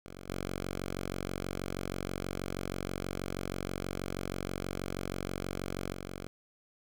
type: tone with level steps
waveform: 5% pulse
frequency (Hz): 46.25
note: F#1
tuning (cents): 0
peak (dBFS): -34 / -24 / -29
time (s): 0.06-6.27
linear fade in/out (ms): 0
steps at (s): 0.29 / 5.93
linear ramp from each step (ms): 2
effects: none